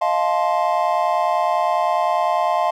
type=chord; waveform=triangle; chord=F dominant seventh; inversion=third; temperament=just; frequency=628.6 / 698.5 / 873.1 / 1047.7 Hz; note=Eb5 / F5 / A5 / C6; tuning=+18 / 0 / -14 / +2 cents; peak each=-21 / -18 / -21 / -21 dBFS; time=0.01-2.71 s; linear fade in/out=10 ms; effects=none